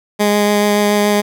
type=tone with vibrato; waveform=15% pulse; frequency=206.8 Hz; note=G#3; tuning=7 cents flat; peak=-5 dBFS; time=0.19-1.22 s; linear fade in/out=20 ms; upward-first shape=triangle; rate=7 Hz; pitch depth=11 cents each way; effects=none